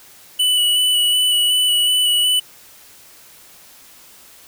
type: tone with vibrato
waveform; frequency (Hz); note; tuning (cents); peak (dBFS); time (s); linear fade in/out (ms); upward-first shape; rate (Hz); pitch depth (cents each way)
square; 2963; F#7; +2; -14; 0.39-2.4; 10; square; 2.7; 13
effects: white hiss -45 dBFS RMS until 4.47 s